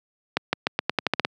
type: accelerating click train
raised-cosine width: 0.3 ms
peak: -4 dBFS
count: 10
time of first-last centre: 0.37-1.249 s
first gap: 160 ms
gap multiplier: 0.87
effects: high-pass 150 Hz 12 dB/octave